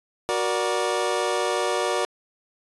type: chord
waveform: 25% pulse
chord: Gb augmented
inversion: none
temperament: equal with one note detuned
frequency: 370 / 473.2 / 587.3 Hz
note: Gb4 / Bb4 / D5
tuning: 0 / +26 / 0 cents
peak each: -23 dBFS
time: 0.29-2.05 s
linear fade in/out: 0 ms
effects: resampled to 24000 Hz